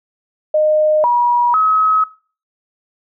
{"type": "tone with pitch steps", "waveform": "sine", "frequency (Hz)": [614, 963, 1278], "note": ["D#5", "B5", "D#6"], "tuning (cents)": [-23, -44, 46], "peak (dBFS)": -10, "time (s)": [0.54, 2.04], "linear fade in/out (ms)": 5, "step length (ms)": 500, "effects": ["noise-tail reverb RT60 0.4 s tail -21 dB re dry"]}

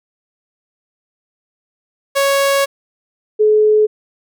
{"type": "tone pair in turn", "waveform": ["sawtooth", "sine"], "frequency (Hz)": [554.4, 427.2], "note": ["C#5", "G#4"], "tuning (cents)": [0, 49], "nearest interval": "perfect fourth", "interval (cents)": 451, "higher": "first", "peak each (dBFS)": -8, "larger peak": "neither", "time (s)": [[2.15, 2.66], [3.39, 3.87]], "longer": "first", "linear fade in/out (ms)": 20, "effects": []}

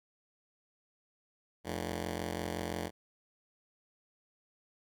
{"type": "ring-modulated tone", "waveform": "10% pulse", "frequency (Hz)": 130, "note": "C3", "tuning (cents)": -11, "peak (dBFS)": -24, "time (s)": [1.64, 2.91], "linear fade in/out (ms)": 50, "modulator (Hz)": 42.1, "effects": []}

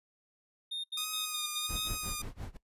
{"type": "tone bursts", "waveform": "triangle", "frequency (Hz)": 3667, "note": "A#7", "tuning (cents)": -29, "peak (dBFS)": -33, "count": 6, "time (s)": [0.71, 1.885], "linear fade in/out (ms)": 10, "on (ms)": 130, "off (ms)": 79}
{"type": "tone with vibrato", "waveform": "5% pulse", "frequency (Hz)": 1236, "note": "D#6", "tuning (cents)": -12, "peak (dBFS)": -24, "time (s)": [0.97, 2.22], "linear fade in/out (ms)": 5, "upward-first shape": "sine", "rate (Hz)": 1.4, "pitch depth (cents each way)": 34}
{"type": "noise with tremolo", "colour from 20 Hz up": "brown", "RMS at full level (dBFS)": -38, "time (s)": [1.69, 2.57], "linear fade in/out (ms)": 2, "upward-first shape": "sine", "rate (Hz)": 5.7, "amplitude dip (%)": 95}
{"effects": ["noise-tail reverb RT60 0.1 s tail -19 dB re dry", "resampled to 32000 Hz"]}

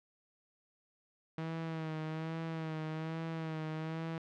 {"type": "tone with vibrato", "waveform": "sawtooth", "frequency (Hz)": 160, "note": "D#3", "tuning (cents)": 49, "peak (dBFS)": -33, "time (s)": [1.38, 4.18], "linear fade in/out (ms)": 2, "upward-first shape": "sine", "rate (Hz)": 1.2, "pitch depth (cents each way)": 39, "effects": ["low-pass 3000 Hz 12 dB/octave"]}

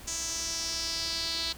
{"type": "tone with band-pass filter sweep", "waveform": "sawtooth", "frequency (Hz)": 329.6, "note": "E4", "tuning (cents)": 0, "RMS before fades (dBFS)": -33, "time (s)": [0.07, 1.53], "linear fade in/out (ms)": 10, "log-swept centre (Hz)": [6600, 4200], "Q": 4.7, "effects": ["added 60 Hz sine -48 dBFS peak until 1.57 s", "pink hiss -48 dBFS RMS until 1.57 s"]}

